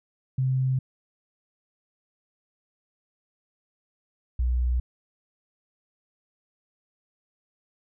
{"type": "tone pair in turn", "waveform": "sine", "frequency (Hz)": [130.6, 61.4], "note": ["C3", "B1"], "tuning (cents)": [-3, -9], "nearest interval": "octave + minor second", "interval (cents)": 1306, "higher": "first", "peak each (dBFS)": -21, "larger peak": "neither", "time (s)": [[0.38, 0.79], [4.39, 4.8]], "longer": "neither", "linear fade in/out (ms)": 5, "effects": []}